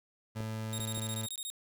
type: tone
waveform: 30% pulse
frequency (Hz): 110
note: A2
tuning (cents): 0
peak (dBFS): -33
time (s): 0.35-1.27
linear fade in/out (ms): 20
type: clicks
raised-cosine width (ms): 2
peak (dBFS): -30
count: 3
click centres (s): 0.405 / 0.795 / 0.976
type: tone bursts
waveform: 15% pulse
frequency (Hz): 3729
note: A#7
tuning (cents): 0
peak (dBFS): -30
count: 11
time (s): 0.73-1.501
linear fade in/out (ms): 0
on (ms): 51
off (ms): 21
effects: 11-bit